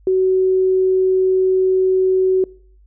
sine tone, 375.2 Hz, F#4, 24 cents sharp, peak -12 dBFS, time 0.07-2.44 s, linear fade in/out 2 ms, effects noise-tail reverb RT60 0.6 s tail -24 dB re dry + added 50 Hz sine -46 dBFS peak until 2.86 s

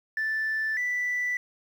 sine tone pair in turn, 1760 / 1975.5 Hz, A6 / B6, 0 / 0 cents, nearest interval major second, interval 200 cents, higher second, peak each -24 dBFS, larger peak neither, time 0.17-0.77 / 0.77-1.37 s, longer neither, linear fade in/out 2 ms, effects tanh soft clip ceiling -22 dBFS + 9-bit

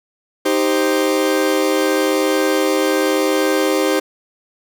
40% pulse chord, C minor, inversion first, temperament equal, 311.1 / 392 / 523.3 Hz, Eb4 / G4 / C5, 0 / 0 / 0 cents, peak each -18 dBFS, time 0.45-4 s, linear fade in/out 10 ms, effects none

